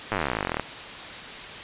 slowing click train, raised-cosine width 0.5 ms, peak -10 dBFS, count 30, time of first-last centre 0.12-0.597 s, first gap 9 ms, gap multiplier 1.04, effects white hiss -37 dBFS RMS until 1.63 s + resampled to 8000 Hz

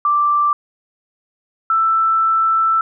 sine tone pair in turn, 1174.7 / 1326.6 Hz, D6 / E6, 0 / +11 cents, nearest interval major second, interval 211 cents, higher second, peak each -12 dBFS, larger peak neither, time 0.05-0.53 / 1.7-2.81 s, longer second, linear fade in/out 2 ms, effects none

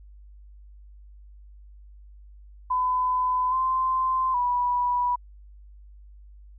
sine tone with pitch steps, 1008 / 1038 / 980 Hz, B5 / C6 / B5, +35 / -14 / -14 cents, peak -21 dBFS, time 2.7-5.16 s, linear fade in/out 10 ms, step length 820 ms, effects added 50 Hz sine -45 dBFS peak until 6.58 s

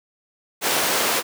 pink high-pass noise, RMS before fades -21 dBFS, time 0.61-1.23 s, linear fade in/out 50 ms, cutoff 400 Hz, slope 12 dB/octave, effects none

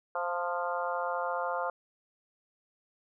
harmonic tone with a mistuned harmonic, 174.61 Hz, F3, in tune, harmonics 3 / 4 / 5 / 6 / 7 / 8, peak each -35 / -36 / -37 / -38 / -38 / -39 dBFS, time 0.15-1.7 s, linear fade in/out 2 ms, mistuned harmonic 5, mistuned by +20 cents, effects none

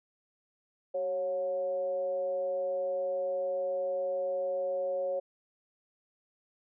sine tone with frequency modulation, 550 Hz, C#5, 14 cents flat, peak -29 dBFS, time 0.94-5.2 s, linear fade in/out 10 ms, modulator 169 Hz, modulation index 0.41, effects none

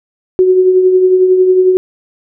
sine tone with tremolo, 370.4 Hz, F#4, 2 cents sharp, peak -3 dBFS, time 0.39-1.77 s, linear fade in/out 0 ms, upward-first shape triangle, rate 11 Hz, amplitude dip 50%, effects none

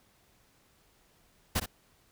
pink noise with echo, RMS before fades -28 dBFS, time 1.55-1.6 s, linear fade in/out 10 ms, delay 61 ms, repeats 1, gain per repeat -9 dB, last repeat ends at 1.661 s, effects pink hiss -66 dBFS RMS until 2.11 s

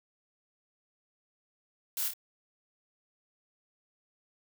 blue noise with echo, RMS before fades -33 dBFS, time 1.97-2.08 s, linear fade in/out 2 ms, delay 28 ms, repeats 2, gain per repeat -5 dB, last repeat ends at 2.136 s, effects none

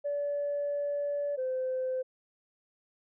sine tone pair in turn, 576 / 515.8 Hz, D5 / C5, -34 / -25 cents, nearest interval major second, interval 191 cents, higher first, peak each -28 dBFS, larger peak neither, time 0.04-1.37 / 1.37-2.03 s, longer first, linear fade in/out 20 ms, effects tanh soft clip ceiling -25 dBFS

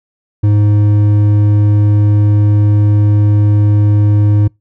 triangle tone with hard clipping, 103.83 Hz, G#2, in tune, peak -8 dBFS, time 0.43-4.48 s, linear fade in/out 10 ms, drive 10 dB, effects noise-tail reverb RT60 0.2 s tail -26 dB re dry

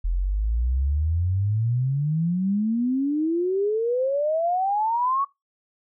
sine exponential sweep, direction up, 41.2 to 1131 Hz, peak -20 dBFS, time 0.04-5.25 s, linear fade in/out 10 ms, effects noise-tail reverb RT60 0.2 s tail -21 dB re dry

